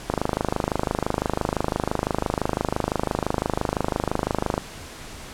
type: click train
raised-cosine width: 1 ms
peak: -7 dBFS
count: 117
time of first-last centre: 0.1-4.579 s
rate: 25.9 Hz
effects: pink hiss -39 dBFS RMS until 5.33 s + low-pass 10000 Hz 12 dB/octave